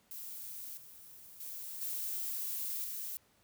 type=noise with level steps; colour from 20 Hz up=violet; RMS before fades=-45 / -54 / -44 / -38 / -41 dBFS; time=0.11-3.17 s; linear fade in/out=0 ms; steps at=0.77 / 1.4 / 1.81 / 2.84 s; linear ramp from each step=5 ms; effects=pink hiss -69 dBFS RMS until 3.43 s + high-pass 60 Hz 12 dB/octave